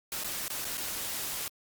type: noise with dropouts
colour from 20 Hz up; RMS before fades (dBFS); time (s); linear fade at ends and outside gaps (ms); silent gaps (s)
white; -35; 0.12-1.48; 1; 0.237-0.244 / 0.481-0.501 / 0.646-0.651 / 0.773-0.778
effects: Opus 48 kbps